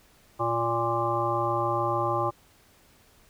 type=harmonic tone with a mistuned harmonic; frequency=116.54 Hz; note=A#2; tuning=in tune; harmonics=1 / 3 / 5 / 7 / 9 / 10; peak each=-33 / -31 / -31 / -30 / -30 / -31 dBFS; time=0.39-2.31 s; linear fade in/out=20 ms; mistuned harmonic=10; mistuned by=+15 cents; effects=pink hiss -59 dBFS RMS until 3.29 s